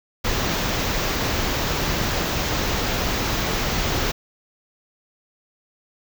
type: band-stop noise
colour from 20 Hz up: pink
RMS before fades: -23 dBFS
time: 0.24-4.12 s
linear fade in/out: 10 ms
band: 6900 to 14000 Hz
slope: 48 dB/octave
effects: none